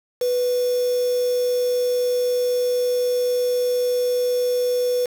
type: tone with quantisation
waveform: sine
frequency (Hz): 493.9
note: B4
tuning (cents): 0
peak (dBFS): -18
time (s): 0.21-5.06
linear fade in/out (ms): 5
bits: 5
effects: none